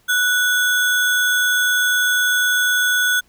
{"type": "tone with sample-and-hold", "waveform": "sine", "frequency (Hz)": 1476, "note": "F#6", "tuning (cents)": -5, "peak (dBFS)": -14, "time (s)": [0.08, 3.21], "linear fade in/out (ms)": 20, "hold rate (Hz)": 4900, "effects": ["pink hiss -58 dBFS RMS until 3.28 s"]}